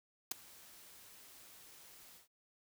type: noise with ADSR envelope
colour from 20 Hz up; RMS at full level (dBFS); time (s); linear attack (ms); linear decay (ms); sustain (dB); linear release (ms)
white; -34; 0.31-2.28; 6; 8; -24; 130
effects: none